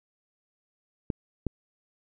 clicks, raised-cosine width 3 ms, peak -15 dBFS, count 2, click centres 1.102 / 1.467 s, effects none

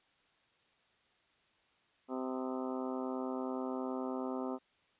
harmonic tone with a mistuned harmonic, 129.4 Hz, C3, 19 cents flat, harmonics 2 / 3 / 4 / 5 / 6 / 7 / 8 / 9 / 10, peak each -38 / -42 / -44 / -46 / -48 / -49 / -50 / -51 / -52 dBFS, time 2.08-4.59 s, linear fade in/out 50 ms, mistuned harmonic 9, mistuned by +68 cents, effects white hiss -71 dBFS RMS until 4.99 s + resampled to 8000 Hz

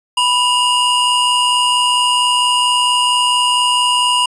square tone pair together, 987.8 / 2839 Hz, B5 / F7, 0 / +28 cents, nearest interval octave + tritone, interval 1828 cents, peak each -15 dBFS, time 0.17-4.26 s, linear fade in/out 5 ms, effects resampled to 24000 Hz

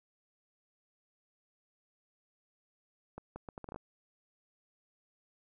accelerating click train, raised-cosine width 1 ms, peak -29 dBFS, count 9, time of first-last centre 3.18-3.761 s, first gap 180 ms, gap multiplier 0.71, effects none

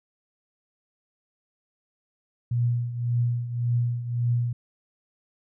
sine tone with tremolo, 120 Hz, B2, 49 cents flat, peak -19 dBFS, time 2.51-4.53 s, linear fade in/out 5 ms, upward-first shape triangle, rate 1.8 Hz, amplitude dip 75%, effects none

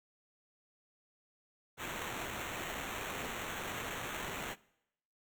blue noise with sample-and-hold, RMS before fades -41 dBFS, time 1.77-4.56 s, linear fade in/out 50 ms, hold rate 4900 Hz, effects noise-tail reverb RT60 0.8 s tail -22 dB re dry

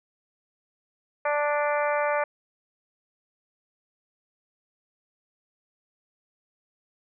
harmonic tone, 293.7 Hz, D4, in tune, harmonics 2 / 3 / 4 / 5 / 6 / 7 / 8, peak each -25 / -29 / -31 / -33 / -35 / -36 / -37 dBFS, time 1.25-2.24 s, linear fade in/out 5 ms, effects none

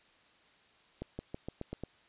accelerating click train, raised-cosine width 2 ms, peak -25 dBFS, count 7, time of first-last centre 1.02-1.836 s, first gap 170 ms, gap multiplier 0.91, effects white hiss -64 dBFS RMS until 2.08 s + resampled to 8000 Hz

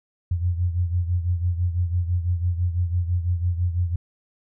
sine beating tone pair, 86.9 / 92.9 Hz, F2 / F#2, -8 / +7 cents, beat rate 6 Hz, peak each -21 / -27 dBFS, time 0.31-3.96 s, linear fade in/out 5 ms, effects none

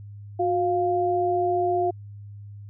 sine tone pair together, 362.2 / 698.5 Hz, F#4 / F5, -37 / 0 cents, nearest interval major seventh, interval 1137 cents, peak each -23 dBFS, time 0.39-1.91 s, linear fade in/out 10 ms, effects added 102 Hz sine -38 dBFS peak until 2.69 s

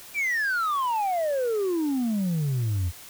sine exponential sweep, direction down, 2400 to 82.41 Hz, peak -20 dBFS, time 0.14-2.92 s, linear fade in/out 50 ms, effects tanh soft clip ceiling -22 dBFS + white hiss -45 dBFS RMS until 3.09 s

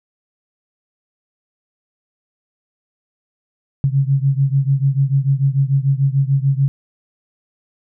sine beating tone pair, 134.8 / 141.6 Hz, C#3 / C#3, -48 / +37 cents, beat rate 6.8 Hz, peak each -15 / -17 dBFS, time 3.84-6.68 s, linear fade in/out 0 ms, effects none

